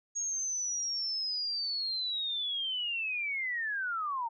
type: linear sweep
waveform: sine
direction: down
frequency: 6620 to 889 Hz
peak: -31 dBFS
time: 0.15-4.29 s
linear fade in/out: 20 ms
effects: none